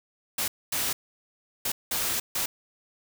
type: noise bursts at uneven times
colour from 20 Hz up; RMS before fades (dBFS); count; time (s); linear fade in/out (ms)
white; -28; 5; 0.38-0.48 / 0.72-0.93 / 1.65-1.72 / 1.91-2.2 / 2.35-2.46; 5
effects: none